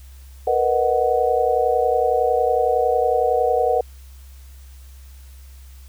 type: chord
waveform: sine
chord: B major seventh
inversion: third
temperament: just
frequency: 463 / 493.9 / 617.4 / 740.8 Hz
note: A#4 / B4 / D#5 / F#5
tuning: -12 / 0 / -14 / +2 cents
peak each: -22 / -20 / -24 / -20 dBFS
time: 0.47-3.81 s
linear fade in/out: 5 ms
effects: added 66 Hz sine -39 dBFS peak until 5.88 s + white hiss -53 dBFS RMS until 5.88 s